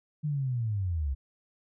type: linear sweep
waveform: sine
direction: down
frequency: 154.2 to 63.7 Hz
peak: -27 dBFS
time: 0.23-1.15 s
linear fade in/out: 20 ms
effects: none